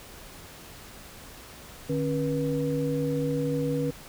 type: tone cluster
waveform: sine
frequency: 150.6 / 273.2 / 483.4 Hz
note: D3 / C#4 / B4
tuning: +44 / -25 / -37 cents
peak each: -29 dBFS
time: 1.89-3.91 s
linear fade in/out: 10 ms
effects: pink hiss -46 dBFS RMS until 4.08 s